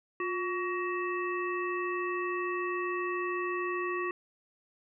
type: harmonic tone with a mistuned harmonic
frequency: 376.1 Hz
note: F#4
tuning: 28 cents sharp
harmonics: 1 / 3 / 5 / 7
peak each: -33 / -35 / -38 / -41 dBFS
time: 0.2-4.11 s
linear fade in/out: 2 ms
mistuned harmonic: 1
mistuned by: -94 cents
effects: none